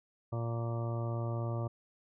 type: harmonic tone with a mistuned harmonic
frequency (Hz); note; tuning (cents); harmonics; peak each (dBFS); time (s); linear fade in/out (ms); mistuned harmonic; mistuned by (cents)
116.4; A#2; -2; 1 / 2 / 3 / 4 / 5 / 6 / 7 / 8 / 9 / 10; -33 / -46 / -43 / -49 / -43 / -48 / -56 / -50 / -58 / -48; 0.32-1.68; 10; 9; +24
effects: none